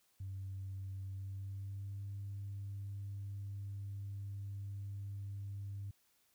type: tone with pitch glide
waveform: sine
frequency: 96.3 to 99.75 Hz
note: G2 to G2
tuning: -30 to +31 cents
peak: -40 dBFS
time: 0.2-5.91 s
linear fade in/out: 5 ms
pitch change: +61 cents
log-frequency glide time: 1.06-2.03 s
effects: tanh soft clip ceiling -37 dBFS + white hiss -74 dBFS RMS until 6.34 s